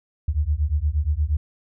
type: beating tone pair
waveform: sine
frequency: 70.8 / 79.3 Hz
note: C#2 / D#2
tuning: +37 / +33 cents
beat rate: 8.5 Hz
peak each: -22 / -22 dBFS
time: 0.28-1.37 s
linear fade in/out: 5 ms
effects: none